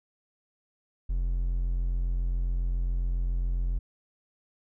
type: tone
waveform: triangle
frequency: 43.65 Hz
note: F1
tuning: in tune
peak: -23 dBFS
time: 1.09-3.79 s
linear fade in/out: 10 ms
effects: none